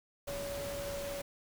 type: tone in noise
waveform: sine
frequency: 565 Hz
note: C#5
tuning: 33 cents sharp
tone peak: -38 dBFS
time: 0.27-1.22 s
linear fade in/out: 10 ms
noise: pink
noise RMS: -43 dBFS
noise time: 0.27-1.22 s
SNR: +2 dB
effects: none